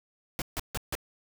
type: noise bursts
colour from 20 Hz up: pink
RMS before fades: -32 dBFS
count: 4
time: 0.39-0.952 s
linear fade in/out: 0 ms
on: 28 ms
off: 150 ms
effects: none